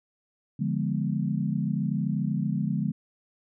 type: chord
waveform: sine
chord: D diminished seventh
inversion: none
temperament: equal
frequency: 146.83 / 174.61 / 207.7 / 246.9 Hz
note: D3 / F3 / Ab3 / Cb4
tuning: 0 / 0 / 0 / 0 cents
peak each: -29 / -30 / -29 / -34 dBFS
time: 0.59-2.92 s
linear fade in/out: 10 ms
effects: none